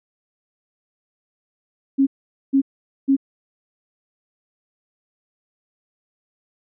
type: tone bursts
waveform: sine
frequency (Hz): 272.4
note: C#4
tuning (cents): -30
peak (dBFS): -12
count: 3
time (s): 1.98-3.167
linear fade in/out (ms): 20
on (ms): 89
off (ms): 460
effects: none